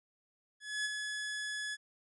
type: tone with ADSR envelope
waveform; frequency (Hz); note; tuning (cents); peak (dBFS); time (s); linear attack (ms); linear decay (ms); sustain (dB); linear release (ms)
sawtooth; 1700; G#6; +40; -28; 0.6-1.77; 250; 27; -5; 37
effects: resampled to 24000 Hz